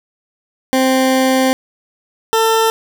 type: tone pair in turn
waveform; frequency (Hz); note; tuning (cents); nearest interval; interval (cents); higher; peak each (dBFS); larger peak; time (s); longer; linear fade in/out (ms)
20% pulse; 261.6 / 447.7; C4 / A4; 0 / +30; major sixth; 930; second; -6; neither; 0.73-1.53 / 2.33-2.7; first; 0
effects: none